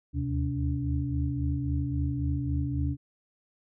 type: tone cluster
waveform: sine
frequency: 75.4 / 79.1 / 129.4 / 286.7 Hz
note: D2 / D#2 / C3 / D4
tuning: +46 / +29 / -19 / -42 cents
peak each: -32 / -33 / -30 / -33 dBFS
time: 0.13-2.97 s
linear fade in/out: 50 ms
effects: none